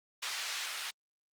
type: band-pass noise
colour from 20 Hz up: white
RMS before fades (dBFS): -38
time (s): 0.22-0.91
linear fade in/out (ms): 10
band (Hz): 1200 to 4800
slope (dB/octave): 12
effects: Opus 48 kbps